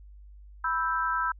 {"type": "chord", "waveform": "sine", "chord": "E minor", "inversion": "second", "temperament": "equal", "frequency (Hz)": [987.8, 1318.5, 1568], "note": ["B5", "E6", "G6"], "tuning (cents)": [0, 0, 0], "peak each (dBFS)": [-30, -28, -31], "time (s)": [0.64, 1.32], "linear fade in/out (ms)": 5, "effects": ["added 50 Hz sine -46 dBFS peak until 1.39 s"]}